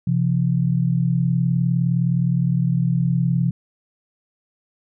sine tone pair together, 130.81 / 170.3 Hz, C3 / F3, 0 / -43 cents, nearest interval perfect fourth, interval 457 cents, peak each -19 dBFS, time 0.07-3.51 s, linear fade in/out 5 ms, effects none

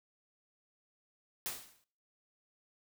white noise with exponential decay, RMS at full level -36 dBFS, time 1.46-1.84 s, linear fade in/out 0 ms, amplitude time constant 81 ms, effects noise-tail reverb RT60 0.5 s tail -21 dB re dry

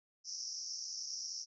pink band-pass noise, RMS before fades -43 dBFS, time 0.24-1.46 s, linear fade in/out 50 ms, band 5200 to 5900 Hz, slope 96 dB/octave, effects none

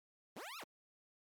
15% pulse linear two-way sweep, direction up then down, 146.83 to 1396.9 to 146.83 Hz, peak -40 dBFS, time 0.36-0.64 s, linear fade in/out 5 ms, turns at 0.58 s, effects MP3 96 kbps

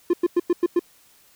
triangle tone bursts, 349.2 Hz, F4, in tune, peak -13 dBFS, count 6, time 0.1-0.794 s, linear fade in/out 5 ms, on 34 ms, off 98 ms, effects white hiss -56 dBFS RMS until 1.35 s

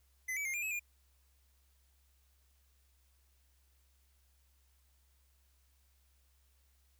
square tone with pitch steps, 2030 / 2289 / 2123 / 2401 / 2575 / 2415 Hz, B6 / D7 / C7 / D7 / E7 / D7, +47 / -45 / +25 / +38 / -41 / +48 cents, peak -36 dBFS, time 0.28-0.796 s, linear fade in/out 10 ms, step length 86 ms, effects added 66 Hz sine -68 dBFS peak until 6.99 s + white hiss -75 dBFS RMS until 6.99 s

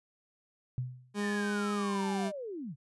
sine tone with exponential decay, 126 Hz, B2, 35 cents sharp, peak -28 dBFS, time 0.78-1.17 s, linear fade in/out 0 ms, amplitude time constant 83 ms
30% pulse tone with pitch glide, 205.3 to 195.8 Hz, G#3 to G3, -20 to -2 cents, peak -28 dBFS, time 1.14-2.32 s, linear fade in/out 50 ms, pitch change -82 cents, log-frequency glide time 1.76-2 s
sine linear sweep, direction down, 1864.7 to 116.54 Hz, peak -37 dBFS, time 1.19-2.76 s, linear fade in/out 50 ms
effects resampled to 24000 Hz

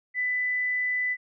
sine tone, 1995 Hz, B6, 17 cents sharp, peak -24 dBFS, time 0.14-1.17 s, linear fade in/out 50 ms, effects none

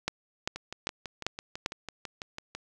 two click trains, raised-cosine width 0.2 ms, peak -11 / -20 dBFS, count 5 / 13, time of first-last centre 0.08-1.661 / 0.56-2.55 s, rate 2.53 / 6.03 Hz, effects none

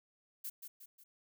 violet noise with echo, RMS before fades -42 dBFS, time 0.44-0.5 s, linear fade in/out 10 ms, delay 180 ms, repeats 3, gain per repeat -6 dB, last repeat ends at 1.04 s, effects none

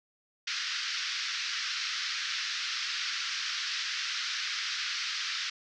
white band-pass noise, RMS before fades -34 dBFS, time 0.47-5.5 s, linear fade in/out 5 ms, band 1300 to 5600 Hz, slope 48 dB/octave, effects none

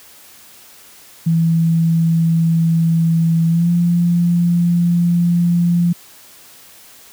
sine tone with pitch glide, 164.81 to 172.9 Hz, E3 to F3, 0 to -17 cents, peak -11 dBFS, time 1.26-5.93 s, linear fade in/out 10 ms, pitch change +83 cents, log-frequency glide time 3.48-3.7 s, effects white hiss -43 dBFS RMS until 7.12 s + high-pass 60 Hz 12 dB/octave

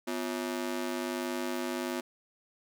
sawtooth ring-modulated tone, 301 Hz, D4, 43 cents sharp, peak -25 dBFS, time 0.07-2.01 s, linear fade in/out 10 ms, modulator 50.7 Hz, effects none

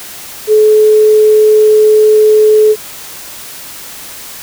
sine tone, 429 Hz, A4, 44 cents flat, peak -3 dBFS, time 0.47-2.76 s, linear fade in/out 50 ms, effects white hiss -28 dBFS RMS until 4.42 s

